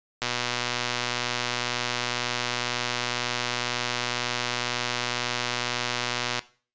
click train, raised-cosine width 0.2 ms, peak -9 dBFS, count 754, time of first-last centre 0.22-6.392 s, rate 122 Hz, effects noise-tail reverb RT60 0.4 s tail -18 dB re dry + resampled to 16000 Hz

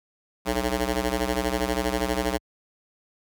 10% pulse ring-modulated tone, 123.47 Hz, B2, in tune, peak -12 dBFS, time 0.45-2.38 s, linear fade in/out 20 ms, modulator 179 Hz, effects high-pass 60 Hz 12 dB/octave

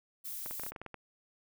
violet noise, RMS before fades -41 dBFS, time 0.24-0.71 s, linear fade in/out 20 ms
clicks, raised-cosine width 0.5 ms, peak -28 dBFS, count 10, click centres 0.461 / 0.51 / 0.597 / 0.635 / 0.665 / 0.72 / 0.762 / 0.816 / 0.863 / 0.943 s
effects none

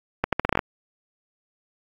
accelerating click train, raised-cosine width 0.5 ms, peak -5 dBFS, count 9, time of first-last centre 0.24-0.591 s, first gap 87 ms, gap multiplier 0.79, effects AAC 64 kbps

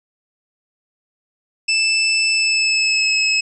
25% pulse tone with pitch glide, 2637 to 2581 Hz, E7 to E7, 0 to -37 cents, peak -11 dBFS, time 1.68-3.41 s, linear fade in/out 10 ms, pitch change -37 cents, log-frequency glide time 2.31-3.14 s, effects resampled to 24000 Hz

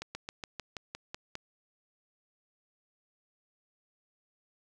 slowing click train, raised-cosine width 0.2 ms, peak -21 dBFS, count 9, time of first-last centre 0.02-1.354 s, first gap 130 ms, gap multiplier 1.07, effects none

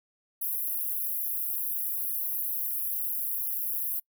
pink high-pass noise, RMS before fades -31 dBFS, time 0.41-4 s, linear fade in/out 10 ms, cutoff 11000 Hz, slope 96 dB/octave, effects noise-tail reverb RT60 0.1 s tail -26 dB re dry

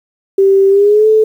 sine tone with pitch glide, 390 to 435.2 Hz, G4 to A4, -9 to -19 cents, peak -5 dBFS, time 0.38-1.24 s, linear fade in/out 5 ms, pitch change +190 cents, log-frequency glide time 0.69-1.07 s, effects 7-bit

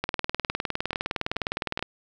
two click trains, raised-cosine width 0.3 ms, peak -19 / -10 dBFS, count 4 / 36, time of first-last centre 0.5-1.793 / 0.04-1.826 s, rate 2.32 / 19.6 Hz, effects none

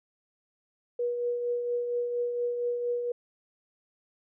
sine tone with tremolo, 482.6 Hz, B4, 40 cents flat, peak -25 dBFS, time 0.99-3.12 s, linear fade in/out 5 ms, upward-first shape triangle, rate 4.3 Hz, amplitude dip 45%, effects none

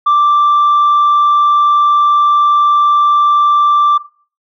sine tone, 1174.7 Hz, D6, in tune, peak -5 dBFS, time 0.06-3.98 s, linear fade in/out 10 ms, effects noise-tail reverb RT60 0.4 s tail -17 dB re dry + tanh soft clip ceiling -5 dBFS

